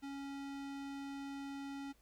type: tone with low-pass filter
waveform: square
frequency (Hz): 277.6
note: C#4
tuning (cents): +3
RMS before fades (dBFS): -45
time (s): 0.02-1.93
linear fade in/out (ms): 20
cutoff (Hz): 7100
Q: 0.55
effects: added 50 Hz sine -70 dBFS peak until 2.01 s + pink hiss -72 dBFS RMS until 2.01 s